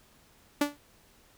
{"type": "tone with exponential decay", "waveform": "sawtooth", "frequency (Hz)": 290.2, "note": "D4", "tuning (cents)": -21, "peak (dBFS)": -16, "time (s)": [0.61, 0.77], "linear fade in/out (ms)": 5, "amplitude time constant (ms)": 34, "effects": ["pink hiss -61 dBFS RMS until 1.37 s"]}